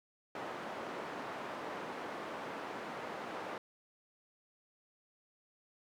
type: band-pass noise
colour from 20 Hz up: white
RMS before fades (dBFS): -43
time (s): 0.35-3.58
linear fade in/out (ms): 2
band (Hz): 230 to 1100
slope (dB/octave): 12
effects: none